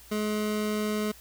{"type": "tone", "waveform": "25% pulse", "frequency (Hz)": 212.1, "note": "G#3", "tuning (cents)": 37, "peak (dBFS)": -23, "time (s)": [0.11, 1.12], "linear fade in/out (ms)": 10, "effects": ["added 60 Hz sine -55 dBFS peak until 1.2 s", "white hiss -52 dBFS RMS until 1.2 s"]}